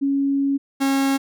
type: tone pair in turn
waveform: sine / 45% pulse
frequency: 277.2 / 272.4 Hz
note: C#4 / C#4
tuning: 0 / -30 cents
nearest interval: unison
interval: 30 cents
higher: first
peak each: -17 dBFS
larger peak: neither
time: 0.01-0.58 / 0.8-1.18 s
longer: first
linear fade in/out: 20 ms
effects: none